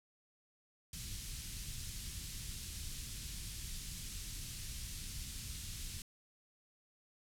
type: band-stop noise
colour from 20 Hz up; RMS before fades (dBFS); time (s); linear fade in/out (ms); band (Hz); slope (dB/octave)
pink; -44; 0.93-6.02; 2; 120 to 3800; 12
effects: low-pass 12000 Hz 12 dB/octave